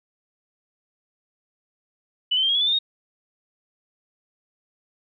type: tone with pitch steps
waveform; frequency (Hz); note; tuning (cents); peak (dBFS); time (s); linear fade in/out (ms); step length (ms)
sine; 2973 / 3071 / 3172 / 3276 / 3384 / 3495 / 3610 / 3728; F#7 / G7 / G7 / G#7 / G#7 / A7 / A7 / A#7; +8 / -36 / +20 / -24 / +32 / -12 / +44 / -1; -18; 2.31-2.79; 10; 60
effects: none